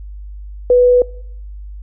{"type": "tone", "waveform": "sine", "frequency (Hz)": 493.9, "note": "B4", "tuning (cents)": 0, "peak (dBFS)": -6, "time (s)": [0.7, 1.02], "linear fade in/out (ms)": 2, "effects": ["noise-tail reverb RT60 0.7 s tail -23 dB re dry", "added 50 Hz sine -28 dBFS peak until 1.82 s"]}